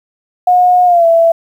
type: tone with pitch glide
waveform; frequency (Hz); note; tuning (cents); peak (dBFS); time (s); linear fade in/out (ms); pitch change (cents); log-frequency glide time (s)
sine; 722 to 665.9; F#5 to E5; -43 to +17; -5; 0.47-1.32; 5; -140; 0.85-1.06
effects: 7-bit